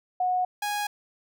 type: tone pair in turn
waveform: sine / sawtooth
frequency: 731 / 826.7 Hz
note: F#5 / G#5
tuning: -21 / -8 cents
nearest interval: major second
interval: 213 cents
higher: second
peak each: -22 / -23 dBFS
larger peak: first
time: 0.2-0.45 / 0.62-0.87 s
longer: neither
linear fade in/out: 5 ms
effects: none